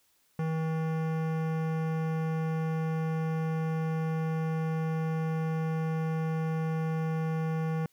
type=tone with hard clipping; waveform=sine; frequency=160.1 Hz; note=D#3; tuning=50 cents sharp; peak=-30 dBFS; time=0.39-7.86 s; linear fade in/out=2 ms; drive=18 dB; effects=white hiss -69 dBFS RMS until 7.92 s